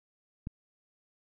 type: click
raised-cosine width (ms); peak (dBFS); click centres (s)
5; -24; 0.471
effects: none